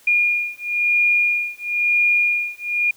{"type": "beating tone pair", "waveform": "sine", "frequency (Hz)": [2425, 2426], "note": ["D#7", "D#7"], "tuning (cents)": [-45, -44], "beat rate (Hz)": 1, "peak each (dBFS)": -19, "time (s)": [0.07, 2.91], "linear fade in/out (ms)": 5, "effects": ["white hiss -52 dBFS RMS until 2.96 s"]}